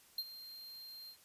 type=tone with ADSR envelope; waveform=square; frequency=4186 Hz; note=C8; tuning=in tune; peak=-34 dBFS; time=0.18-1.17 s; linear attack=4 ms; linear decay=48 ms; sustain=-15 dB; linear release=81 ms; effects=white hiss -64 dBFS RMS until 1.24 s + resampled to 32000 Hz